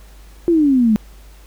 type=exponential sweep; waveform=sine; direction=down; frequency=351.3 to 207.7 Hz; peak=-10 dBFS; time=0.48-0.96 s; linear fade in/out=0 ms; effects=added 50 Hz sine -39 dBFS peak until 1.46 s + pink hiss -49 dBFS RMS until 1.46 s